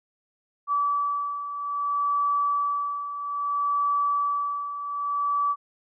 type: beating tone pair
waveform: sine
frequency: 1151 / 1151.61 Hz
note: D6 / D6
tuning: -35 / -34 cents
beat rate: 0.61 Hz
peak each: -30 / -24 dBFS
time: 0.67-5.56 s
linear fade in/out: 50 ms
effects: none